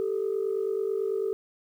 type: tone pair together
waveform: sine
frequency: 391.6 / 440.7 Hz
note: G4 / A4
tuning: -2 / +3 cents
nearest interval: major second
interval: 205 cents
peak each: -27 / -28 dBFS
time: 0-1.33 s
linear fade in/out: 0 ms
effects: tanh soft clip ceiling -20 dBFS + 10-bit